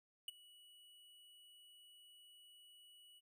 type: tone with ADSR envelope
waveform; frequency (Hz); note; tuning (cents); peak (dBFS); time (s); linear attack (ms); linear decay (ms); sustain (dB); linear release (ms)
square; 2937; F#7; -13; -40; 0.28-3.21; 3; 18; -22; 33
effects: none